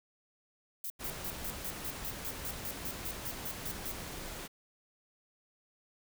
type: noise bursts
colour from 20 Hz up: violet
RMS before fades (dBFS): -39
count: 16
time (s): 0.84-3.916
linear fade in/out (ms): 2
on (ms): 61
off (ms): 140
type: noise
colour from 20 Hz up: pink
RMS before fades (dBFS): -43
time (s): 0.99-4.48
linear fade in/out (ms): 20
effects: none